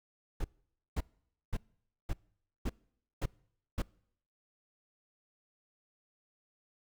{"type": "noise bursts", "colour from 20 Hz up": "brown", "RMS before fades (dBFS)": -32, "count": 7, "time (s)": [0.4, 3.821], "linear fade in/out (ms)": 5, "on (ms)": 43, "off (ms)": 520, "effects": ["noise-tail reverb RT60 0.7 s tail -25 dB re dry"]}